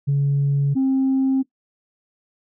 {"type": "tone pair in turn", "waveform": "sine", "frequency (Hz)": [140.9, 266], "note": ["C#3", "C4"], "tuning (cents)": [29, 29], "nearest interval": "major seventh", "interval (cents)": 1100, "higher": "second", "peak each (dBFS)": -14, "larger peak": "neither", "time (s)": [[0.07, 0.75], [0.75, 1.43]], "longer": "neither", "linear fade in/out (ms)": 20, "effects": ["noise-tail reverb RT60 0.1 s tail -17 dB re dry", "tanh soft clip ceiling -13 dBFS"]}